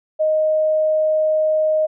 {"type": "tone", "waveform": "sine", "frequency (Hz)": 622.3, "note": "D#5", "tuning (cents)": 0, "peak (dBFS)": -14, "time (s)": [0.19, 1.87], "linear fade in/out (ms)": 20, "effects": []}